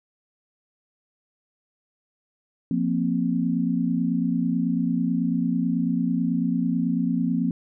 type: chord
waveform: sine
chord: F suspended fourth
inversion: none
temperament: just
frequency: 174.61 / 232.8 / 261.9 Hz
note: F3 / Bb3 / C4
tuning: 0 / -2 / +2 cents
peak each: -25 dBFS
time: 2.71-7.51 s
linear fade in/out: 2 ms
effects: none